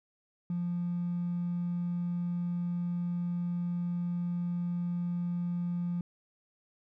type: tone with hard clipping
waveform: triangle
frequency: 174.61 Hz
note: F3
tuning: in tune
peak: -30 dBFS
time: 0.5-6.01 s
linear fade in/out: 2 ms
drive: 3 dB
effects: none